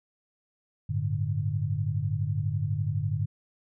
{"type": "chord", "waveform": "sine", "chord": "G suspended second", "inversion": "none", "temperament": "equal", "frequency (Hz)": [98, 110, 146.83], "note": ["G2", "A2", "D3"], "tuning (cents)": [0, 0, 0], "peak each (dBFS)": -30, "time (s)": [0.89, 3.26], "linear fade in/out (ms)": 10, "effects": []}